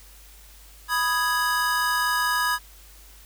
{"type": "chord", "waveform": "square", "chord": "G# minor", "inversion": "first", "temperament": "equal", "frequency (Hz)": [987.8, 1244.5, 1661.2], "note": ["B5", "D#6", "G#6"], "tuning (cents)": [0, 0, 0], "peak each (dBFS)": [-27, -28, -25], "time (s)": [0.88, 2.59], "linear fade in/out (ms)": 50, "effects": ["added 50 Hz sine -48 dBFS peak until 3.25 s", "white hiss -51 dBFS RMS until 3.25 s"]}